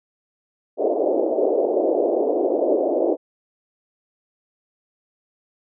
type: band-pass noise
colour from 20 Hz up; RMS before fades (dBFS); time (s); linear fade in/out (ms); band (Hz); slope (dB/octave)
white; -20; 0.77-3.17; 50; 300 to 640; 48
effects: none